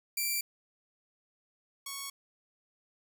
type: tone pair in turn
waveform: 5% pulse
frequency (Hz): 2349 / 1108.6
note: D7 / C#6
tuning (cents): 0 / 0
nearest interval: octave + minor second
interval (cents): 1300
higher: first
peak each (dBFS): -20 / -26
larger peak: first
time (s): 0.17-0.41 / 1.86-2.1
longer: neither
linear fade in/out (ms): 5
effects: none